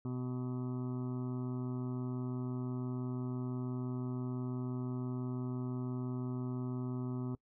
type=harmonic tone; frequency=125.9 Hz; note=B2; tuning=34 cents sharp; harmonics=1 / 2 / 3 / 5 / 6 / 7 / 8 / 9 / 10; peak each=-38 / -39 / -46 / -58 / -61 / -60 / -60 / -58 / -60 dBFS; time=0.05-7.35 s; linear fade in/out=2 ms; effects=noise-tail reverb RT60 0.1 s tail -22 dB re dry